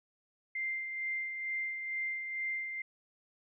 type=tone with tremolo; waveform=sine; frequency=2093 Hz; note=C7; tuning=in tune; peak=-32 dBFS; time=0.55-2.82 s; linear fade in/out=5 ms; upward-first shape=sine; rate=2.2 Hz; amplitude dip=45%; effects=none